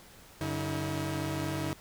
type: tone cluster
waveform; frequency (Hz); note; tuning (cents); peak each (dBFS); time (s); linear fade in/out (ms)
sawtooth; 94.4 / 143.8 / 320.4; F#2 / D3 / E4; +35 / -36 / -49; -34 / -31 / -31; 0.41-1.73; 0
effects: pink hiss -54 dBFS RMS until 1.8 s